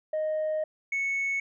sine tone pair in turn, 621 / 2209 Hz, D#5 / C#7, -3 / -7 cents, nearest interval octave + minor seventh, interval 2196 cents, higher second, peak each -24 dBFS, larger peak neither, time 0.13-0.64 / 0.92-1.4 s, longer first, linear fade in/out 5 ms, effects tanh soft clip ceiling -24 dBFS

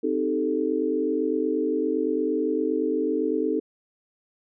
sine chord, A half-diminished seventh, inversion first, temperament equal, 261.6 / 311.1 / 392 / 440 Hz, C4 / Eb4 / G4 / A4, 0 / 0 / 0 / 0 cents, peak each -29 / -26 / -30 / -26 dBFS, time 0.03-3.6 s, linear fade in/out 10 ms, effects none

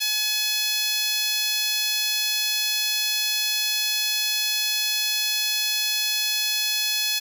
10% pulse tone with high-pass filter, 850 Hz, G#5, 40 cents sharp, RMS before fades -24 dBFS, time 0-7.2 s, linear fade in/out 20 ms, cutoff 3200 Hz, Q 0.8, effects 8-bit

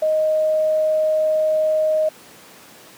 sine tone, 623 Hz, D#5, 2 cents sharp, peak -15 dBFS, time 0.02-2.09 s, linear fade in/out 5 ms, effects pink hiss -44 dBFS RMS until 2.97 s + high-pass 200 Hz 12 dB/octave

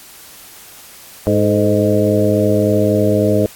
harmonic tone with a mistuned harmonic, 103.6 Hz, G#2, 4 cents flat, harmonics 1 / 2 / 3 / 4 / 5 / 6, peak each -18 / -18 / -18 / -18 / -18 / -18 dBFS, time 1.27-3.46 s, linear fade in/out 0 ms, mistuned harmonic 4, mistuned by +59 cents, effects white hiss -39 dBFS RMS until 3.55 s + AAC 64 kbps

